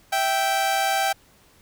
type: tone pair together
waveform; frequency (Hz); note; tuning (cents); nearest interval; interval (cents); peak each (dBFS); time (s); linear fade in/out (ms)
sawtooth; 658 / 780.4; E5 / G5; -3 / -8; minor third; 295; -24 / -17; 0.12-1.13; 10
effects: pink hiss -56 dBFS RMS until 1.61 s